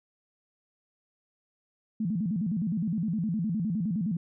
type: tone with vibrato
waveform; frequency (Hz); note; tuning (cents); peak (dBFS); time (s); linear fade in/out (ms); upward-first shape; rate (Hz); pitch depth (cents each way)
sine; 191.5; G3; -40; -26; 2-4.17; 5; square; 9.7; 230
effects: none